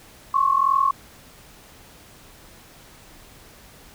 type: tone pair together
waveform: sine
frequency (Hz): 1071.6 / 1114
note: C6 / C#6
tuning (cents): +41 / +8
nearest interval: minor second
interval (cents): 67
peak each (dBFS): -19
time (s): 0.34-0.91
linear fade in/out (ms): 5
effects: pink hiss -48 dBFS RMS until 3.94 s